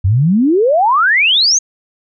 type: exponential sweep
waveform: sine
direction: up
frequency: 87.31 to 6645 Hz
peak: -8 dBFS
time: 0.04-1.59 s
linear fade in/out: 10 ms
effects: none